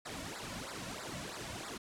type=noise with flanger; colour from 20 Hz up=pink; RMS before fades=-43 dBFS; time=0.05-1.78 s; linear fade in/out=10 ms; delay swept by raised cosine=0.32 to 2.52 ms; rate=3.1 Hz; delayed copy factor=-0.9; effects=low-pass 9000 Hz 12 dB/octave